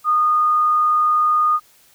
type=tone; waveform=sine; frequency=1228 Hz; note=D#6; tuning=23 cents flat; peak=-13 dBFS; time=0.04-1.6 s; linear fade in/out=50 ms; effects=white hiss -53 dBFS RMS until 1.94 s